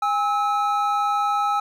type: tone pair together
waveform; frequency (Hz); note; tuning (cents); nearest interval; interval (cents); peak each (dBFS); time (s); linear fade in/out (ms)
triangle; 817.5 / 1296; G#5 / E6; -28 / -30; minor sixth; 798; -20; 0.02-1.6; 5
effects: none